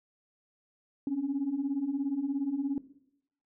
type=beating tone pair; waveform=sine; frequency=265.3 / 282.3 Hz; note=C4 / C#4; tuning=+24 / +32 cents; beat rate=17 Hz; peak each=-33 / -29 dBFS; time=1.07-2.78 s; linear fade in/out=2 ms; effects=noise-tail reverb RT60 0.8 s tail -18 dB re dry + tanh soft clip ceiling -23 dBFS